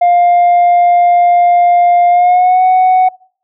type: tone with pitch glide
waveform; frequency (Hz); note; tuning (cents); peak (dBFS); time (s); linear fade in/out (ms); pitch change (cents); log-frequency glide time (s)
sine; 703 to 742.2; F5 to F#5; +11 to +5; -3; 0.01-3.09; 10; +94; 2.09-2.63
effects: noise-tail reverb RT60 0.5 s tail -24 dB re dry + tanh soft clip ceiling -4 dBFS